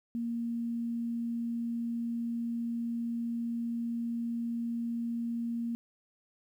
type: tone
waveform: sine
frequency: 233.8 Hz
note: A#3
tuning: 5 cents sharp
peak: -31 dBFS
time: 0.15-5.75 s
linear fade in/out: 0 ms
effects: 11-bit